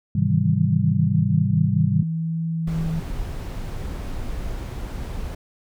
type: chord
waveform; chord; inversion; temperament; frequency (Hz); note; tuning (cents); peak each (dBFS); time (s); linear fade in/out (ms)
sine; Ab major seventh; none; just; 103.83 / 129.78 / 155.74 / 194.67; Ab2 / C3 / Eb3 / G3; 0 / -14 / +2 / -12; -23; 0.15-2.03; 5
type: tone with vibrato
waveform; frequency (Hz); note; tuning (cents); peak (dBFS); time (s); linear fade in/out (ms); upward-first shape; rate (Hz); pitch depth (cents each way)
sine; 161.9; E3; -31; -22; 0.22-3; 5; triangle; 0.56; 23
type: noise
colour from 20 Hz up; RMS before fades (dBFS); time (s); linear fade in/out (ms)
brown; -29; 2.67-5.35; 5
effects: none